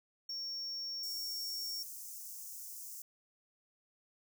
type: tone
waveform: triangle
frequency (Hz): 5500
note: F8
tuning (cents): -27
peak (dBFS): -37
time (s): 0.29-1.83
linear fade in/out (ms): 5
type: high-pass noise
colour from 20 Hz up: white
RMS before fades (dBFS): -47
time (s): 1.03-3.02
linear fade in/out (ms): 2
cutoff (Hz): 5500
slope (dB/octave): 48
effects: none